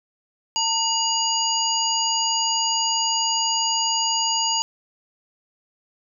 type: harmonic tone with a mistuned harmonic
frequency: 960 Hz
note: B5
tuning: 49 cents flat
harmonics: 1 / 3 / 5 / 7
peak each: -25 / -25 / -25 / -25 dBFS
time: 0.56-4.62 s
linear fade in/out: 0 ms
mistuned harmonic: 1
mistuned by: -100 cents
effects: none